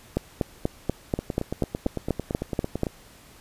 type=two click trains; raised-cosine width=2 ms; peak=-14 / -9 dBFS; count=16 / 12; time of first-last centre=1.19-2.868 / 0.17-2.833 s; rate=8.94 / 4.13 Hz; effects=pink hiss -51 dBFS RMS until 3.4 s + resampled to 32000 Hz

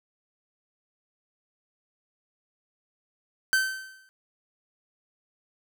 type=tone with exponential decay; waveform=45% pulse; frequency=1543 Hz; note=G6; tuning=28 cents flat; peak=-18 dBFS; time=3.53-4.09 s; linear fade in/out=0 ms; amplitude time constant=120 ms; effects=none

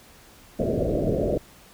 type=low-pass noise; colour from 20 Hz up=white; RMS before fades=-24 dBFS; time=0.59-1.38 s; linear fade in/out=5 ms; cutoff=650 Hz; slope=96 dB/octave; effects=pink hiss -51 dBFS RMS until 1.73 s

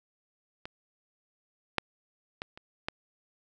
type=clicks; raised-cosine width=0.3 ms; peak=-23 / -9 / -19 / -30 / -15 dBFS; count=5; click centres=0.655 / 1.783 / 2.419 / 2.575 / 2.885 s; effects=none

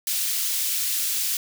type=high-pass noise; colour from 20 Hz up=white; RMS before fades=-25 dBFS; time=0.07-1.37 s; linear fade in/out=2 ms; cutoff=2900 Hz; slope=12 dB/octave; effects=none

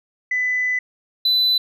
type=tone pair in turn; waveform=sine; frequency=2000 / 4000 Hz; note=B6 / B7; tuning=+21 / +21 cents; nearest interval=octave; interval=1200 cents; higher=second; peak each=-17 / -12 dBFS; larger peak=second; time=0.31-0.79 / 1.25-1.58 s; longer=first; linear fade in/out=5 ms; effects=tanh soft clip ceiling -13 dBFS

